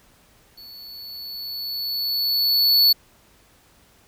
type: tone with level ramp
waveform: square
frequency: 4435 Hz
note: C#8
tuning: in tune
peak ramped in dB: -41 to -12 dBFS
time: 0.57-2.93 s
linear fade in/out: 10 ms
effects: pink hiss -56 dBFS RMS until 4.07 s